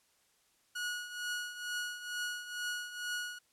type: tone with tremolo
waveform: sawtooth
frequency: 1455 Hz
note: F#6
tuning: 29 cents flat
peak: -30 dBFS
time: 0.75-3.39 s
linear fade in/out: 10 ms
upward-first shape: triangle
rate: 2.2 Hz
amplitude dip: 75%
effects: white hiss -71 dBFS RMS until 3.52 s + low-pass 11000 Hz 12 dB/octave